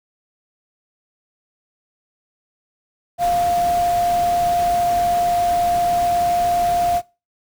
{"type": "tone in noise", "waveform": "sine", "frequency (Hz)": 700, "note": "F5", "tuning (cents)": 4, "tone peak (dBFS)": -15, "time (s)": [3.18, 7.02], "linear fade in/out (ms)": 50, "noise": "pink", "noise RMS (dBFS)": -31, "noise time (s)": [3.18, 7.02], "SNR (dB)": 13, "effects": ["noise-tail reverb RT60 0.3 s tail -22 dB re dry"]}